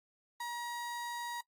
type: tone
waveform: 35% pulse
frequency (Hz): 953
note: A#5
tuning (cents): +38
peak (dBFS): -36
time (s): 0.4-1.41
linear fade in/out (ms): 5
effects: noise-tail reverb RT60 0.1 s tail -21 dB re dry + AAC 64 kbps